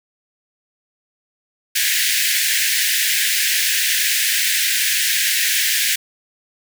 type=high-pass noise; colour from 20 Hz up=pink; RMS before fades=-18 dBFS; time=1.75-5.96 s; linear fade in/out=10 ms; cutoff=1600 Hz; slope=96 dB/octave; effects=none